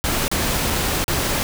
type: noise with dropouts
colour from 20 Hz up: pink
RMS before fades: -21 dBFS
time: 0.04-1.43 s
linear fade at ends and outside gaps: 0 ms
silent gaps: 0.28-0.315 / 0.701-0.705 / 1.042-1.081 s
effects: none